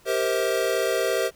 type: chord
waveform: square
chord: C dominant seventh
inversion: second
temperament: equal with one note detuned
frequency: 392 / 466.2 / 523.3 / 642.7 Hz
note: G4 / Bb4 / C5 / E5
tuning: 0 / 0 / 0 / -44 cents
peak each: -28 dBFS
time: 0.05-1.31 s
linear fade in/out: 50 ms
effects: pink hiss -56 dBFS RMS until 1.35 s